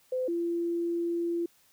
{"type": "tone pair in turn", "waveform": "sine", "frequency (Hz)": [511, 341.1], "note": ["C5", "F4"], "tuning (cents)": [-41, -41], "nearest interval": "perfect fifth", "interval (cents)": 700, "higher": "first", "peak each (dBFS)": -27, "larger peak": "neither", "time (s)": [[0.12, 0.28], [0.28, 1.46]], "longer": "second", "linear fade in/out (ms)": 5, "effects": ["white hiss -64 dBFS RMS until 1.72 s"]}